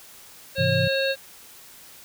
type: harmonic tone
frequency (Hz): 541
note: C#5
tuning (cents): -42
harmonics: 1 / 3 / 5 / 7 / 8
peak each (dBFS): -23 / -28 / -30 / -31 / -32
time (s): 0.55-1.16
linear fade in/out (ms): 50
type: chord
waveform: sine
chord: Ab augmented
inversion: none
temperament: equal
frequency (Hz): 103.83 / 130.81 / 164.81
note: Ab2 / C3 / E3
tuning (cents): 0 / 0 / 0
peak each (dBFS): -26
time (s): 0.58-0.88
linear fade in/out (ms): 10
effects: white hiss -47 dBFS RMS until 2.04 s